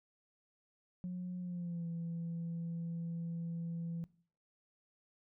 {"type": "tone with pitch glide", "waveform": "sine", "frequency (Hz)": [180, 167.95], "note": ["F#3", "E3"], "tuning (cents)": [-47, 33], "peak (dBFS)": -36, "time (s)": [1.04, 4.04], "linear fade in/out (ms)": 0, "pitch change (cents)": -120, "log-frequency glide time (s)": [1.4, 1.86], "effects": ["noise-tail reverb RT60 0.5 s tail -21 dB re dry", "tanh soft clip ceiling -35 dBFS"]}